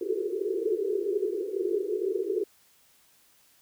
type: band-pass noise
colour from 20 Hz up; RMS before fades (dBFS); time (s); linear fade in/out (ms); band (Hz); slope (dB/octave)
pink; -29; 0.01-2.44; 5; 360 to 440; 96
effects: white hiss -62 dBFS RMS until 3.61 s